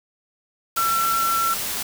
sine tone in noise, 1348 Hz, E6, 38 cents sharp, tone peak -19 dBFS, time 0.77-1.54 s, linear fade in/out 5 ms, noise white, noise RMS -27 dBFS, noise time 0.76-1.83 s, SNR +5 dB, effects none

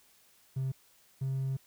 triangle tone pair in turn, 132.6 / 133.83 Hz, C3 / C3, +23 / +39 cents, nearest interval unison, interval 16 cents, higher second, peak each -27 dBFS, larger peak neither, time 0.56-0.72 / 1.21-1.57 s, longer second, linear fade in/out 10 ms, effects tanh soft clip ceiling -25 dBFS + white hiss -64 dBFS RMS until 1.66 s

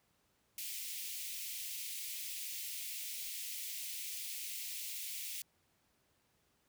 white high-pass noise, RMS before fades -43 dBFS, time 0.58-5.42 s, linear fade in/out 2 ms, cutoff 2100 Hz, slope 48 dB/octave, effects pink hiss -75 dBFS RMS until 6.68 s + high-pass 60 Hz 12 dB/octave

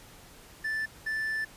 triangle tone bursts at uneven times, 1760 Hz, A6, in tune, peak -27 dBFS, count 2, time 0.64-0.86 / 1.06-1.45 s, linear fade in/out 10 ms, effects pink hiss -52 dBFS RMS until 1.56 s + resampled to 32000 Hz

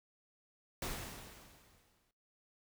pink noise with exponential decay, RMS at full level -39 dBFS, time 0.82-2.11 s, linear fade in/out 2 ms, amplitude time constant 280 ms, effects noise-tail reverb RT60 0.3 s tail -17 dB re dry

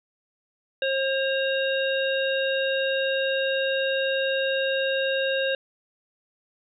harmonic tone with a mistuned harmonic, 536 Hz, C5, 42 cents sharp, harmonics 1 / 3 / 5 / 7, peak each -24 / -29 / -31 / -32 dBFS, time 0.82-5.55 s, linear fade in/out 2 ms, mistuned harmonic 5, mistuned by +64 cents, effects none

